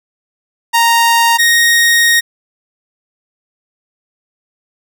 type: tone pair in turn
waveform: sawtooth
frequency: 930 / 1866.5 Hz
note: A#5 / A#6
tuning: -4 / +2 cents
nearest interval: octave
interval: 1206 cents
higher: second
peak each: -4 dBFS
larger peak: neither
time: 0.73-1.38 / 1.38-2.21 s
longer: second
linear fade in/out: 20 ms
effects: none